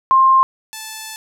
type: tone pair in turn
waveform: sine / 5% pulse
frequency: 1058 / 875.6 Hz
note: C6 / A5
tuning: +19 / -9 cents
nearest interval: minor third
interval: 328 cents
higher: first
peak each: -8 / -17 dBFS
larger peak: first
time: 0.11-0.43 / 0.73-1.16 s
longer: second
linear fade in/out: 0 ms
effects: none